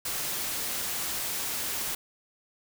white noise, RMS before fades -32 dBFS, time 0.05-1.95 s, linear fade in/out 5 ms, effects none

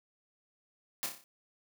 white noise with echo, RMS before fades -34 dBFS, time 1.03-1.06 s, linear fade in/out 0 ms, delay 30 ms, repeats 6, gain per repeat -5 dB, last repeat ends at 1.24 s, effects high-pass 150 Hz 12 dB/octave

